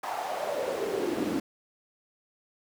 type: noise with high-pass filter sweep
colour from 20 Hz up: brown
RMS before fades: -31 dBFS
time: 0.03-1.4 s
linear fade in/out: 5 ms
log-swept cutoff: 880 to 270 Hz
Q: 4.5
effects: none